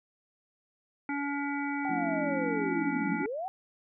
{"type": "harmonic tone", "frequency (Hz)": 284, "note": "C#4", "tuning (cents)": 42, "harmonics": [1, 3, 5, 7, 8], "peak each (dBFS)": [-32, -37, -39, -40, -41], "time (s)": [1.09, 3.26], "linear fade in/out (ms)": 2}
{"type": "linear two-way sweep", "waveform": "sine", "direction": "down then up", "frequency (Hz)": [784, 172.9, 784], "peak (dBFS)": -32, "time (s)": [1.85, 3.48], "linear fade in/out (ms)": 0, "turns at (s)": 3.11}
{"type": "chord", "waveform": "sine", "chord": "F major seventh", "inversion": "none", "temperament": "equal with one note detuned", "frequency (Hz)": [174.61, 220, 263.9, 329.6], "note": ["F3", "A3", "C4", "E4"], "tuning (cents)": [0, 0, 15, 0], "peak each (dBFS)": -39, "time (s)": [1.89, 3.23], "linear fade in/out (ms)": 5}
{"effects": []}